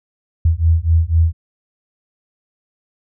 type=beating tone pair; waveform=sine; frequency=80.3 / 84.3 Hz; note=E2 / E2; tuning=-45 / +39 cents; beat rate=4 Hz; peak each=-14 dBFS; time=0.45-1.33 s; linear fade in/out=5 ms; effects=none